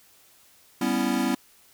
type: chord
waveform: square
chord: C# half-diminished seventh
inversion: second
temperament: equal with one note detuned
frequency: 196 / 246.9 / 277.2 / 331.7 Hz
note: G3 / B3 / C#4 / E4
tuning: 0 / 0 / 0 / +11 cents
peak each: -31 / -27 / -29 / -30 dBFS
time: 0.81-1.35 s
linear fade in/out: 5 ms
effects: white hiss -57 dBFS RMS until 1.73 s